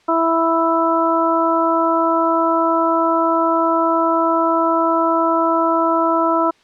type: harmonic tone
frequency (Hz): 329.6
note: E4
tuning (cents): 0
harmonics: 1 / 2 / 3 / 4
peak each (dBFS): -19 / -19 / -19 / -19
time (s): 0.08-6.51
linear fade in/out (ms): 10
effects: white hiss -54 dBFS RMS until 6.63 s + low-pass 4000 Hz 12 dB/octave